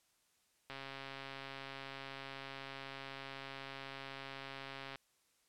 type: click train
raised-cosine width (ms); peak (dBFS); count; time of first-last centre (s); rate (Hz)
0.3; -30; 580; 0.7-4.957; 136
effects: white hiss -75 dBFS RMS until 5.48 s + low-pass 11000 Hz 12 dB/octave